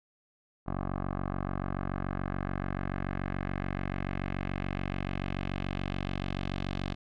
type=tone with low-pass filter sweep; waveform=10% pulse; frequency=46.95 Hz; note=F#1; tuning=26 cents sharp; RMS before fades=-34 dBFS; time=0.66-6.95 s; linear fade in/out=20 ms; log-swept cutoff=1100 to 3700 Hz; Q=1.8; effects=none